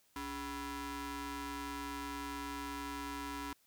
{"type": "ring-modulated tone", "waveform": "sawtooth", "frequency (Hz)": 349.2, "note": "F4", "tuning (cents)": 0, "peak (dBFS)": -33, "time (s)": [0.16, 3.53], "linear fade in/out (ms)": 2, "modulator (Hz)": 633, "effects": ["white hiss -71 dBFS RMS until 3.66 s"]}